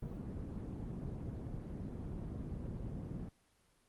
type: low-pass noise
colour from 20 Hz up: white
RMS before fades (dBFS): -43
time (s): 0.02-3.29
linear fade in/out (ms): 5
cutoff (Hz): 200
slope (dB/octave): 12
effects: pink hiss -72 dBFS RMS until 3.88 s + Opus 24 kbps